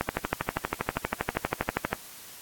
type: click train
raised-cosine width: 0.5 ms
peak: -9 dBFS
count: 25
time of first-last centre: 0.01-1.93 s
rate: 12.5 Hz
effects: white hiss -46 dBFS RMS until 2.41 s + AAC 64 kbps